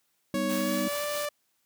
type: chord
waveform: sine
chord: G augmented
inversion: none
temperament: equal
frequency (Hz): 196 / 246.9 / 311.1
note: G3 / B3 / D#4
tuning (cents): 0 / 0 / 0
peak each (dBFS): -32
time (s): 0.34-0.88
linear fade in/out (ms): 0
type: tone with pitch glide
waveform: sawtooth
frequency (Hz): 555 to 588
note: C#5 to D5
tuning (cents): +2 to +2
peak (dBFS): -26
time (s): 0.34-1.29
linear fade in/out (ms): 5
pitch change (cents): +100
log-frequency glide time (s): 0.55-1.05
type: noise with tremolo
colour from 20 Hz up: white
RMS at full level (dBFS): -37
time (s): 0.49-1.26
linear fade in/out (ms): 10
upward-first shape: triangle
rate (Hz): 4.7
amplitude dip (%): 35
effects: white hiss -73 dBFS RMS until 1.65 s + high-pass 80 Hz 12 dB/octave